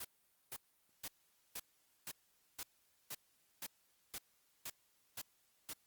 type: noise bursts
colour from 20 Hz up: white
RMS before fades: -45 dBFS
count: 12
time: 0-5.734 s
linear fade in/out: 5 ms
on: 47 ms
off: 470 ms
effects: white hiss -75 dBFS RMS until 5.86 s + Opus 32 kbps